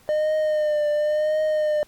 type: tone with vibrato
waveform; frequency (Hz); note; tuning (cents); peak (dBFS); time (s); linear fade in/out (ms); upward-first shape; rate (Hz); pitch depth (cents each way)
triangle; 607; D#5; -43; -17; 0.09-1.83; 0; triangle; 0.94; 41
effects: pink hiss -55 dBFS RMS until 1.87 s + Opus 48 kbps